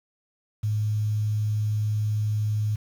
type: tone with quantisation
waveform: sine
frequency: 106.5 Hz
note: G#2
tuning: 44 cents sharp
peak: -22 dBFS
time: 0.63-2.76 s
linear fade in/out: 10 ms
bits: 8
effects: none